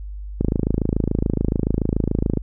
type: click train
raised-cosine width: 3 ms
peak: -6 dBFS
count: 54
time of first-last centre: 0.41-2.373 s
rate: 27 Hz
effects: added 50 Hz sine -29 dBFS peak until 2.42 s